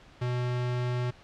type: tone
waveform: square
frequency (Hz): 123.47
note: B2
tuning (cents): 0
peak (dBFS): -28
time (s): 0.21-1.11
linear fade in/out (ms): 10
effects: pink hiss -54 dBFS RMS until 1.23 s + low-pass 4000 Hz 12 dB/octave